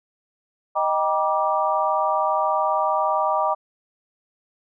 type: chord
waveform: sine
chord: Eb major seventh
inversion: none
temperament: equal with one note detuned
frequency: 622.3 / 784 / 956.9 / 1174.7 Hz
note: Eb5 / G5 / Bb5 / D6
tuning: 0 / 0 / +45 / 0 cents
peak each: -24 dBFS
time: 0.75-3.55 s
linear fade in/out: 20 ms
effects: none